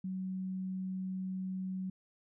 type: tone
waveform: sine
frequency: 187.5 Hz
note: F#3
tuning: 23 cents sharp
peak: -35 dBFS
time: 0.04-1.9 s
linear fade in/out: 5 ms
effects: none